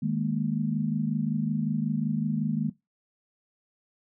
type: chord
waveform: sine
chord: D# suspended fourth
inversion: none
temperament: equal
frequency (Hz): 155.56 / 207.7 / 233.1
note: D#3 / G#3 / A#3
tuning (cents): 0 / 0 / 0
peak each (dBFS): -29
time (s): 0.02-2.7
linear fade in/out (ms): 10
effects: noise-tail reverb RT60 0.2 s tail -18 dB re dry